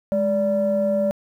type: tone pair together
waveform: sine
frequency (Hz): 207.7 / 581.4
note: G#3 / D5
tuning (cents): 0 / -18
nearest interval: octave + tritone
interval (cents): 1782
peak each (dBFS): -22 / -18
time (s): 0.12-1.11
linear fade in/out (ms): 0
effects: tanh soft clip ceiling -12 dBFS + 9-bit